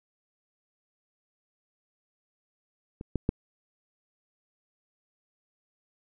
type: clicks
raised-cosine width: 3 ms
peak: -25 / -14 / -11 dBFS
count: 3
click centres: 3.011 / 3.157 / 3.291 s
effects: none